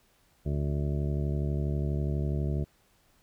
harmonic tone, 72.2 Hz, D2, 29 cents flat, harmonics 1 / 2 / 3 / 4 / 5 / 6 / 8 / 9, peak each -30 / -30 / -38 / -44 / -39 / -44 / -47 / -46 dBFS, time 0.45-2.65 s, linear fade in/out 20 ms, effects pink hiss -66 dBFS RMS until 3.22 s

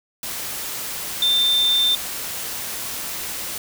sine tone in noise, 3580 Hz, A7, 29 cents sharp, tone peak -15 dBFS, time 1.22-1.95 s, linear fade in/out 2 ms, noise white, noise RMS -29 dBFS, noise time 0.23-3.58 s, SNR +11 dB, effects none

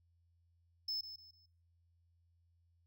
triangle tone with echo, 5240 Hz, E8, 11 cents flat, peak -35 dBFS, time 0.88-1.01 s, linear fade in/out 5 ms, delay 150 ms, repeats 3, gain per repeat -10 dB, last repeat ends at 1.46 s, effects noise-tail reverb RT60 0.6 s tail -23 dB re dry + added 85 Hz sine -70 dBFS peak until 2.86 s

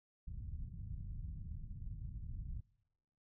pink low-pass noise, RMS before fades -45 dBFS, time 0.27-2.61 s, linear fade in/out 10 ms, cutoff 140 Hz, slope 24 dB/octave, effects noise-tail reverb RT60 1.0 s tail -25 dB re dry

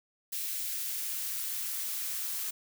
blue noise with high-pass filter sweep, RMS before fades -35 dBFS, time 0.32-2.51 s, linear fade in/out 10 ms, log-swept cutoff 2000 to 860 Hz, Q 0.9, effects none

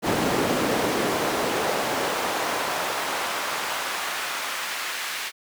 brown noise with high-pass filter sweep, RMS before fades -26 dBFS, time 0.02-5.32 s, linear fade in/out 50 ms, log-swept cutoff 280 to 1900 Hz, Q 0.89, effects none

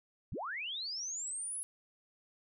sine linear sweep, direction up, 40.64 to 10680 Hz, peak -37 dBFS, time 0.32-1.63 s, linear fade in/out 0 ms, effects none

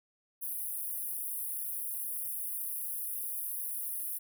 pink high-pass noise, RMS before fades -37 dBFS, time 0.41-4.19 s, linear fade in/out 20 ms, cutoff 9800 Hz, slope 96 dB/octave, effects none

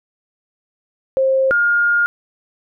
sine tone pair in turn, 531 / 1417.6 Hz, C5 / F6, +25 / +25 cents, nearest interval octave + perfect fourth, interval 1700 cents, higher second, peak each -12 dBFS, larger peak neither, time 1.17-1.51 / 1.51-2.06 s, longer second, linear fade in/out 0 ms, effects none

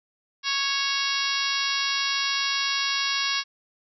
harmonic tone with a mistuned harmonic, 553 Hz, C#5, 4 cents flat, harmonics 2 / 3 / 4 / 5 / 6 / 7 / 8 / 9 / 10, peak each -32 / -32 / -32 / -32 / -32 / -32 / -32 / -32 / -32 dBFS, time 0.43-3.44 s, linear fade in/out 50 ms, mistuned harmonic 10, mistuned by +18 cents, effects none

